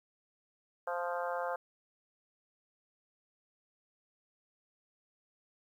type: harmonic tone with a mistuned harmonic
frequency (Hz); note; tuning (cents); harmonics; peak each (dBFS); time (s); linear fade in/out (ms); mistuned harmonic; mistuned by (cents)
174.61; F3; 0; 3 / 4 / 5 / 6 / 7 / 8 / 9; -37 / -39 / -41 / -43 / -44 / -45 / -46; 0.87-1.56; 5; 7; +16
effects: 11-bit